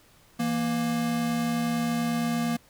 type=tone pair together; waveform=square; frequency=166.1 / 234.9 Hz; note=E3 / A#3; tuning=+13 / +13 cents; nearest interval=tritone; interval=600 cents; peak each=-33 / -26 dBFS; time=0.39-2.57 s; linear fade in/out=10 ms; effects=pink hiss -58 dBFS RMS until 2.69 s